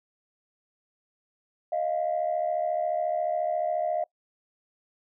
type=tone pair together; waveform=sine; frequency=624.3 / 698.5 Hz; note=D#5 / F5; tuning=+6 / 0 cents; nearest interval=major second; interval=194 cents; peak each=-27 / -27 dBFS; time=1.72-4.04 s; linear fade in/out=5 ms; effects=noise-tail reverb RT60 0.1 s tail -22 dB re dry + tanh soft clip ceiling -18 dBFS

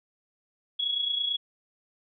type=tone with amplitude modulation; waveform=sine; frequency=3348 Hz; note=G#7; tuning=13 cents sharp; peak=-23 dBFS; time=0.79-1.37 s; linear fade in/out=10 ms; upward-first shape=sine; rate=29 Hz; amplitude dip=60%; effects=none

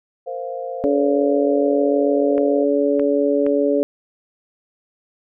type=chord; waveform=sine; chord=Bb suspended second; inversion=none; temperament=equal; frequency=466.2 / 523.3 / 698.5 Hz; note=Bb4 / C5 / F5; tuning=0 / 0 / 0 cents; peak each=-32 / -27 / -30 dBFS; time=0.26-2.65 s; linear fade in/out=20 ms
type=harmonic tone; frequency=142.5 Hz; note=C#3; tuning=48 cents sharp; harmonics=2 / 3 / 4; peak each=-19 / -19 / -19 dBFS; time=0.84-3.83 s; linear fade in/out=0 ms
type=clicks; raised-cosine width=0.5 ms; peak=-18 dBFS; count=3; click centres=2.38 / 2.996 / 3.465 s
effects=none

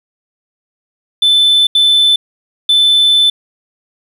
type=tone bursts at uneven times; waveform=sine; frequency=3520 Hz; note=A7; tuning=in tune; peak=-4 dBFS; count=3; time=1.22-1.67 / 1.75-2.16 / 2.69-3.3 s; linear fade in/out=5 ms; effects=tanh soft clip ceiling -5 dBFS + 7-bit

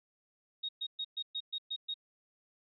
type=tone bursts; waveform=sine; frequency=3748 Hz; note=A#7; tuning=9 cents sharp; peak=-34 dBFS; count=8; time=0.63-1.942 s; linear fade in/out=10 ms; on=59 ms; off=120 ms; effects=none

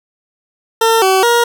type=tone with pitch steps; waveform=20% pulse; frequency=452.7 / 380 / 473.1 Hz; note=A4 / F#4 / A#4; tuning=+49 / +46 / +26 cents; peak=-4 dBFS; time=0.81-1.44 s; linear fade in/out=5 ms; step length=210 ms; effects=none

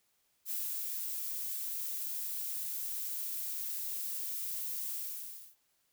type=noise with ADSR envelope; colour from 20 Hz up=violet; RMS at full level=-36 dBFS; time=0.45-5.56 s; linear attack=63 ms; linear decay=350 ms; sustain=-2 dB; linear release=610 ms; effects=white hiss -75 dBFS RMS until 5.92 s

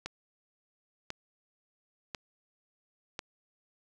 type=click train; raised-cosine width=0.2 ms; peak=-19 dBFS; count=4; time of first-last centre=0.06-3.192 s; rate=0.958 Hz; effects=none

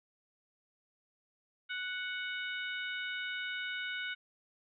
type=harmonic tone; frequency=740 Hz; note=F#5; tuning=in tune; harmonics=2 / 3 / 4 / 5; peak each=-38 / -42 / -44 / -46 dBFS; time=1.69-4.15 s; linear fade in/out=20 ms; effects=none

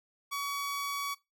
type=tone; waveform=sawtooth; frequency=1131 Hz; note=C#6; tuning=34 cents sharp; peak=-29 dBFS; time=0.31-1.15 s; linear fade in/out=20 ms; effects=noise-tail reverb RT60 0.2 s tail -19 dB re dry

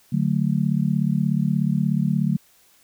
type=chord; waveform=sine; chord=D major; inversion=none; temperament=just; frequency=146.83 / 183.54 / 220.2 Hz; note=D3 / F#3 / A3; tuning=0 / -14 / +2 cents; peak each=-22 / -22 / -24 dBFS; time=0.12-2.37 s; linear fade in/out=10 ms; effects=white hiss -57 dBFS RMS until 2.83 s

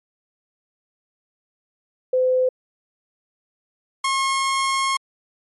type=tone pair in turn; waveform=sine / sawtooth; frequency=511 / 1080.2 Hz; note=C5 / C#6; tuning=-41 / -45 cents; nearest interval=octave + minor second; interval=1296 cents; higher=second; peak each=-15 dBFS; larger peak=neither; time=2.13-2.49 / 4.04-4.97 s; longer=second; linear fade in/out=5 ms; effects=MP3 48 kbps

